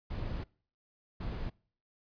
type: noise bursts at uneven times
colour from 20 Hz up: brown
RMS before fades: -37 dBFS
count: 2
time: 0.1-0.44 / 1.2-1.5 s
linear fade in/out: 10 ms
effects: noise-tail reverb RT60 0.5 s tail -25 dB re dry + resampled to 11025 Hz